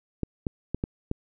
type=clicks; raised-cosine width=3 ms; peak=-14 dBFS; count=5; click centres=0.233 / 0.468 / 0.746 / 0.839 / 1.114 s; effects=none